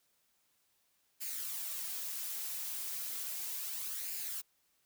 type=noise with flanger; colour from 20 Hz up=blue; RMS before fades=-40 dBFS; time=1.2-4.42 s; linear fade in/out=20 ms; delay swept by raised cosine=0.42 to 4.82 ms; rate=0.34 Hz; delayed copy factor=+0.5; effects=white hiss -75 dBFS RMS until 4.85 s